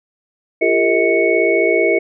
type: tone cluster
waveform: sine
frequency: 345.4 / 400.9 / 459.1 / 636 / 2216 Hz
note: F4 / G4 / A#4 / D#5 / C#7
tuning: -19 / +39 / -26 / +38 / -1 cents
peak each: -18 dBFS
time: 0.61-1.99 s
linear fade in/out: 10 ms
effects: none